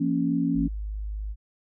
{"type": "chord", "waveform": "sine", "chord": "Bb minor", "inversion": "second", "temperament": "equal with one note detuned", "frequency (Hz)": [170.82, 233.1, 277.2], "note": ["F3", "Bb3", "Db4"], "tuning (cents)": [-38, 0, 0], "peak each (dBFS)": [-27, -28, -24], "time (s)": [0, 0.68], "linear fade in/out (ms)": 10}
{"type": "tone", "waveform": "sine", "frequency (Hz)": 51.9, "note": "G#1", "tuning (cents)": 0, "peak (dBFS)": -29, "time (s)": [0.54, 1.36], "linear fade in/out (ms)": 50}
{"effects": []}